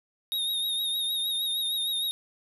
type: tone with vibrato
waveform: square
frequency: 3729 Hz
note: A#7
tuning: in tune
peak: -27 dBFS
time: 0.32-2.11 s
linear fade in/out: 0 ms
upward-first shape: triangle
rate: 6.5 Hz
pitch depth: 53 cents each way
effects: none